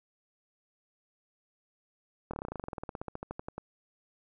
slowing click train, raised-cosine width 1 ms, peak -23 dBFS, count 25, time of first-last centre 2.31-3.58 s, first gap 25 ms, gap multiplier 1.06, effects none

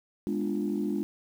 sine chord, G# diminished seventh, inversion none, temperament equal with one note detuned, 207.7 / 246.9 / 295.9 / 349.2 Hz, G#3 / B3 / D4 / F4, 0 / 0 / +13 / 0 cents, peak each -30 / -36 / -31 / -33 dBFS, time 0.27-1.03 s, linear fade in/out 0 ms, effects tanh soft clip ceiling -19 dBFS + 9-bit

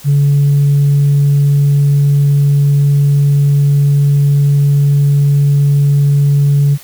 sine tone, 142.4 Hz, C#3, 47 cents sharp, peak -5 dBFS, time 0.04-6.78 s, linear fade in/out 50 ms, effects tanh soft clip ceiling -4 dBFS + white hiss -37 dBFS RMS until 6.83 s

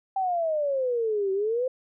sine exponential two-way sweep, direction down then up, 784 to 379.5 to 524 Hz, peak -23 dBFS, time 0.16-1.68 s, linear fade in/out 5 ms, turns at 1.32 s, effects none

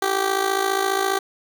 15% pulse tone with amplitude modulation, 388.8 Hz, G4, 14 cents flat, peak -10 dBFS, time 0.02-1.19 s, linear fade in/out 5 ms, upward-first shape sine, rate 54.8 Hz, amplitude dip 70%, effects none

